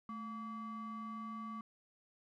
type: ring-modulated tone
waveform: triangle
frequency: 463.4 Hz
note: A#4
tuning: 10 cents flat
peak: -37 dBFS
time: 0.09-1.61 s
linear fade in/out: 2 ms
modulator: 682 Hz
effects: none